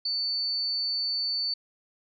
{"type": "tone", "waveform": "sine", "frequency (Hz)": 4500, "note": "C#8", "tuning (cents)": 25, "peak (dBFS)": -26, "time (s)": [0.05, 1.54], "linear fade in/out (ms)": 5, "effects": []}